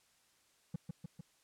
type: tone with echo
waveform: triangle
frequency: 164.81 Hz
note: E3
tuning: in tune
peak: -32 dBFS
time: 0.74-0.76 s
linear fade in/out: 5 ms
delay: 150 ms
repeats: 3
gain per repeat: -3 dB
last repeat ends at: 1.21 s
effects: white hiss -71 dBFS RMS until 1.43 s + low-pass 10000 Hz 12 dB/octave